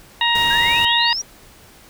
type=harmonic tone; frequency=940 Hz; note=A#5; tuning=14 cents sharp; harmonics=1 / 2 / 3 / 4; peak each=-20 / -20 / -20 / -20 dBFS; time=0.21-1.13 s; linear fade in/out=2 ms
type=noise; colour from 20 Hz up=pink; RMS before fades=-30 dBFS; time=0.35-0.85 s; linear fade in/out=2 ms
type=exponential sweep; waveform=sine; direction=up; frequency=1568 to 5860 Hz; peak=-21 dBFS; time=0.5-1.22 s; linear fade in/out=10 ms
effects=pink hiss -46 dBFS RMS until 1.89 s